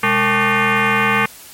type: tone with frequency modulation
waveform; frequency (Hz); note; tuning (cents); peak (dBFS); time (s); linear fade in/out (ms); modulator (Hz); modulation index
sine; 456; A#4; -38; -12; 0.03-1.26; 5; 331; 6.5
effects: white hiss -39 dBFS RMS until 1.53 s + MP3 64 kbps